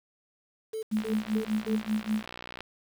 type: tone bursts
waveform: sine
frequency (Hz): 440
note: A4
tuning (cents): 0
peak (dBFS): -31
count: 4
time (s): 0.73-1.76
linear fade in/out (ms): 10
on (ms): 100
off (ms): 210
type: tone with tremolo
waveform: sine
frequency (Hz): 215.1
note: A3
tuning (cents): -39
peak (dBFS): -23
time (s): 0.91-2.26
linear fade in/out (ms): 20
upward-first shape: sine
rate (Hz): 5.1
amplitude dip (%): 95
type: click train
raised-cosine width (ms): 0.3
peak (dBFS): -23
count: 100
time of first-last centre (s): 0.97-2.606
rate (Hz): 60.5
effects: 8-bit